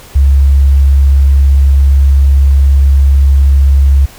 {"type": "tone", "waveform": "sine", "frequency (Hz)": 68.8, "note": "C#2", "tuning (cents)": -12, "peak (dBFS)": -3, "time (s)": [0.15, 4.06], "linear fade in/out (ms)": 10, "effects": ["pink hiss -35 dBFS RMS until 4.18 s"]}